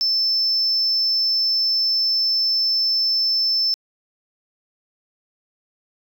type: tone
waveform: triangle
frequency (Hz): 5290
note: E8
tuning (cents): +5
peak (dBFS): -14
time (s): 0.01-3.74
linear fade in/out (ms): 0
effects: tanh soft clip ceiling -14 dBFS